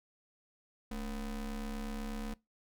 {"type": "ring-modulated tone", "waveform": "square", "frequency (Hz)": 126.5, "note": "B2", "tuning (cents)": 42, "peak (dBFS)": -35, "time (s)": [0.91, 2.34], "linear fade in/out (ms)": 5, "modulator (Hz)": 92.4, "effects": ["noise-tail reverb RT60 0.2 s tail -22 dB re dry"]}